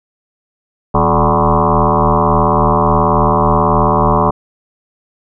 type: tone with frequency modulation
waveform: sine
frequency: 587 Hz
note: D5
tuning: 1 cent flat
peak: -8 dBFS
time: 0.94-4.31 s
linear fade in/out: 10 ms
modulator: 78.5 Hz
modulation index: 7
effects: none